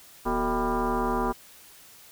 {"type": "tone with frequency modulation", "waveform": "sine", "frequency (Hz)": 372.3, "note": "F#4", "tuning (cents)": 11, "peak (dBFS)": -23, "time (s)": [0.25, 1.33], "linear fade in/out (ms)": 20, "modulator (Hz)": 205, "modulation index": 4.1, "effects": ["white hiss -51 dBFS RMS until 2.11 s"]}